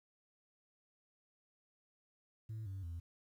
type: tone with pitch steps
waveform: sine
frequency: 110 / 96.32 / 84.33 Hz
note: A2 / G2 / E2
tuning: 0 / -30 / +40 cents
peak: -39 dBFS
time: 2.49-3 s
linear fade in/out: 10 ms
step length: 170 ms
effects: tanh soft clip ceiling -40 dBFS + 12-bit